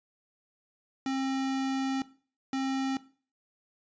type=tone bursts at uneven times; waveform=square; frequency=267.1 Hz; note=C4; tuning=36 cents sharp; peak=-29 dBFS; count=2; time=1.06-2.02 / 2.53-2.97 s; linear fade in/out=2 ms; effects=noise-tail reverb RT60 0.4 s tail -17 dB re dry + resampled to 16000 Hz